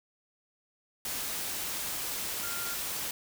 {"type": "tone in noise", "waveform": "sine", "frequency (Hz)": 1396.9, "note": "F6", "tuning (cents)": 0, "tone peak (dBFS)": -40, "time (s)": [2.43, 2.74], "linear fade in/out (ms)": 2, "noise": "white", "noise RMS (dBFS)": -35, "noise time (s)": [1.05, 3.11], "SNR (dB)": -8, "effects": []}